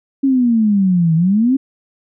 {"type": "exponential two-way sweep", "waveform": "sine", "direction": "down then up", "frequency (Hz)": [277.2, 158.4, 277.2], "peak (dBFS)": -10, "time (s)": [0.23, 1.57], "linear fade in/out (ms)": 10, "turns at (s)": 1.15, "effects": []}